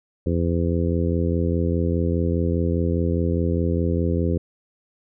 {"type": "harmonic tone", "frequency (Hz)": 84.9, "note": "F2", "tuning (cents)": -48, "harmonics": [1, 2, 3, 4, 5, 6], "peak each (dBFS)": [-22, -25, -27, -28, -29, -30], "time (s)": [0.26, 4.38], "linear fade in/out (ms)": 5, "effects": []}